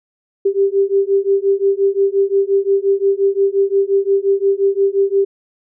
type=beating tone pair; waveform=sine; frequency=391.3 / 397 Hz; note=G4 / G4; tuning=-3 / +22 cents; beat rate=5.7 Hz; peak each=-15 dBFS; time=0.45-5.25 s; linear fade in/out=10 ms; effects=none